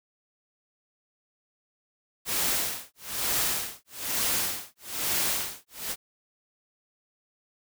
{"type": "noise with tremolo", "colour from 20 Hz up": "white", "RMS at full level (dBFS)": -26, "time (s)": [2.25, 5.96], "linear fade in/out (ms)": 50, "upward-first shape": "sine", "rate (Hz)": 1.1, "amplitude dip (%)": 100, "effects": []}